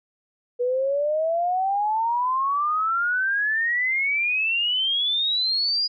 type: exponential sweep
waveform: sine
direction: up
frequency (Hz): 482.5 to 4926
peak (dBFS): -20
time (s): 0.59-5.88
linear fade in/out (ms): 20
effects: none